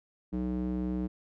square tone with band-pass filter, 62 Hz, B1, 7 cents sharp, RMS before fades -32 dBFS, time 0.32-1.08 s, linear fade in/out 20 ms, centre 250 Hz, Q 3.3, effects none

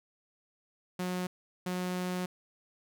sawtooth tone bursts at uneven times, 181.4 Hz, F#3, 34 cents flat, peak -28 dBFS, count 2, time 0.99-1.27 / 1.66-2.26 s, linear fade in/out 5 ms, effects none

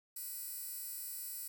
15% pulse tone with high-pass filter, 494 Hz, B4, in tune, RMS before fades -44 dBFS, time 0.16-1.48 s, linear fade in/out 5 ms, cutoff 11000 Hz, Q 1.2, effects none

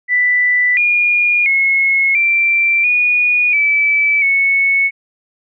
sine tone with pitch steps, 1980 / 2429 / 2176 / 2352 / 2455 / 2308 / 2207 Hz, B6 / D#7 / C#7 / D7 / D#7 / D7 / C#7, +4 / -42 / -33 / +2 / -24 / -31 / -8 cents, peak -10 dBFS, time 0.08-4.91 s, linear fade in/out 50 ms, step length 690 ms, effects none

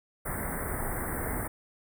pink band-stop noise, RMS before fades -33 dBFS, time 0.25-1.48 s, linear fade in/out 10 ms, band 2100 to 8400 Hz, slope 96 dB/octave, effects none

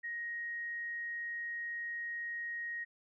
sine tone, 1878 Hz, A#6, 12 cents sharp, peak -37 dBFS, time 0.03-2.85 s, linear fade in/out 20 ms, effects none

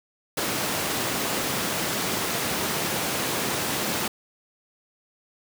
pink high-pass noise, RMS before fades -27 dBFS, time 0.37-4.08 s, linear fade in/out 5 ms, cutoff 170 Hz, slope 12 dB/octave, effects none

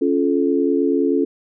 sine chord, Db augmented, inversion none, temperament just, 277.2 / 346.5 / 433.1 Hz, Db4 / F4 / A4, 0 / -14 / -27 cents, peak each -18 / -20 / -20 dBFS, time 0.01-1.25 s, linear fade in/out 10 ms, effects none

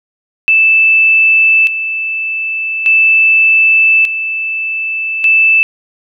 sine tone with tremolo, 2637 Hz, E7, in tune, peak -5 dBFS, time 0.48-5.63 s, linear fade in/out 0 ms, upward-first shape square, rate 0.42 Hz, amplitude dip 65%, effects none

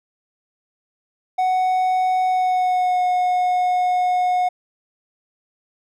triangle tone with pitch glide, 742 to 726.3 Hz, F#5 to F#5, +5 to -32 cents, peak -14 dBFS, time 1.38-4.49 s, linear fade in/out 10 ms, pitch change -37 cents, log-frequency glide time 2.26-3.03 s, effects none

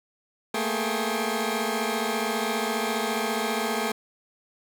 15% pulse tone cluster, 221.6 / 236.4 / 418.8 / 789 / 1075 Hz, A3 / A#3 / G#4 / G5 / C6, +13 / +24 / +15 / +11 / +47 cents, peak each -23 / -26 / -24 / -28 / -30 dBFS, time 0.54-3.92 s, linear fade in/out 5 ms, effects none

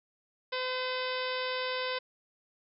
harmonic tone with a mistuned harmonic, 510 Hz, C5, 44 cents flat, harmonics 1 / 2 / 3 / 4 / 5 / 6 / 7 / 8 / 9 / 10, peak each -35 / -38 / -40 / -41 / -42 / -43 / -43 / -44 / -45 / -45 dBFS, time 0.52-1.99 s, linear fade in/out 10 ms, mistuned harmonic 8, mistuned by -61 cents, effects none

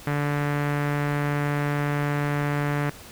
sawtooth tone with low-pass filter, 145.4 Hz, D3, 17 cents flat, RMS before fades -25 dBFS, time 0.07-2.9 s, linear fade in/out 2 ms, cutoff 1900 Hz, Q 2, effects pink hiss -44 dBFS RMS until 3.11 s

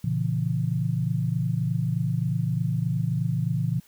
sine chord, A# diminished, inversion none, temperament just, 116.54 / 139.85 / 167.82 Hz, A#2 / C#3 / E3, 0 / +16 / +31 cents, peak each -27 dBFS, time 0.04-3.8 s, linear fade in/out 5 ms, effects white hiss -58 dBFS RMS until 3.87 s

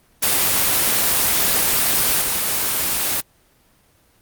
white noise with level steps, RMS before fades -17 / -20 dBFS, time 0.22-3.21 s, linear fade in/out 10 ms, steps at 2.21 s, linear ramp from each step 10 ms, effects pink hiss -57 dBFS RMS until 4.21 s + Opus 24 kbps

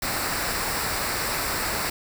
pink noise with comb filter, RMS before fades -27 dBFS, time 0.02-1.9 s, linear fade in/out 5 ms, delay 0.31 ms, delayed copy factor -0.6, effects none

